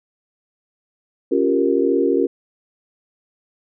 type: chord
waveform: sine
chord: G half-diminished seventh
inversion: second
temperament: equal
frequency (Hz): 277.2 / 349.2 / 392 / 466.2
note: Db4 / F4 / G4 / Bb4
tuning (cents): 0 / 0 / 0 / 0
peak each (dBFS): -20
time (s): 1.31-2.27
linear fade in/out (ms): 10
effects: none